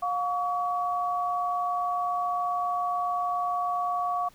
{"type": "tone pair together", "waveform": "sine", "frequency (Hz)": [713, 1131.8], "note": ["F5", "C#6"], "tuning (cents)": [36, 36], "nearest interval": "minor sixth", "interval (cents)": 800, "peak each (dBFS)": -28, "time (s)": [0.02, 4.29], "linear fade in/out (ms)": 10, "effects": ["pink hiss -58 dBFS RMS until 4.34 s"]}